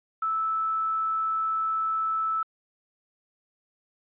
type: tone with quantisation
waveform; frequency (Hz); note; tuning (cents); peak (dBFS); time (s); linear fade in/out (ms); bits
sine; 1312; E6; -9; -24; 0.22-2.43; 5; 8
effects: resampled to 8000 Hz